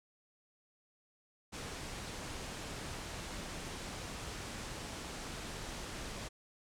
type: low-pass noise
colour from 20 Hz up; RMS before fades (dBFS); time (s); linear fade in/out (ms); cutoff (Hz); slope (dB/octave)
pink; -44; 1.52-6.29; 20; 9200; 24
effects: none